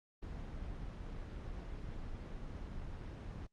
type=noise; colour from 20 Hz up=brown; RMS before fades=-44 dBFS; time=0.22-3.47 s; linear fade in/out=10 ms; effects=low-pass 5000 Hz 12 dB/octave + Opus 24 kbps